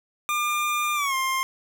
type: tone with pitch glide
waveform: 25% pulse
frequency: 1201 to 1057.7 Hz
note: D6 to C6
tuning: +38 to +18 cents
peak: -19 dBFS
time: 0.29-1.43 s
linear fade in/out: 0 ms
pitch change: -220 cents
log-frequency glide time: 0.95-1.15 s
effects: none